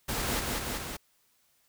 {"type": "noise with echo", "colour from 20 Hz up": "pink", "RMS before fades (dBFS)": -32, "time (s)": [0.08, 0.4], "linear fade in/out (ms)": 10, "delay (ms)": 190, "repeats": 3, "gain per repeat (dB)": -2, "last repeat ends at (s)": 0.97, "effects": ["white hiss -69 dBFS RMS until 1.68 s"]}